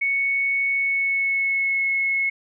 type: tone with pitch glide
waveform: sine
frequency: 2217 to 2184 Hz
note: C#7 to C#7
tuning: 0 to -26 cents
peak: -19 dBFS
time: 0.01-2.3 s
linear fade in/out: 10 ms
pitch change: -26 cents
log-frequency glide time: 0.7-1.86 s
effects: none